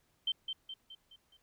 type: tone with echo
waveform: sine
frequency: 3117 Hz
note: G7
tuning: 11 cents flat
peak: -29 dBFS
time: 0.27-0.32 s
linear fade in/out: 5 ms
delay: 210 ms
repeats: 5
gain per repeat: -6 dB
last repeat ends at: 1.37 s
effects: pink hiss -74 dBFS RMS until 1.42 s